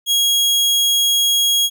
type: tone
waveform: sawtooth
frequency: 3300 Hz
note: G#7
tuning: 12 cents flat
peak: -10 dBFS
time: 0.06-1.7 s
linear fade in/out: 50 ms
effects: none